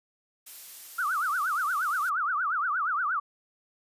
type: noise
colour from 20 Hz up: blue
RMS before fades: -43 dBFS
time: 0.46-2.1 s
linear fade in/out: 10 ms
type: tone with vibrato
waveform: sine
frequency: 1318.5 Hz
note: E6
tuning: in tune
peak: -25 dBFS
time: 0.98-3.2 s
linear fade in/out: 10 ms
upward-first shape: triangle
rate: 8.5 Hz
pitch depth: 290 cents each way
effects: resampled to 32000 Hz